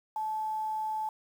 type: tone with quantisation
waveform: sine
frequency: 868 Hz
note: A5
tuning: 24 cents flat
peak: -30 dBFS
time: 0.16-1.09 s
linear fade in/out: 2 ms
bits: 9
effects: none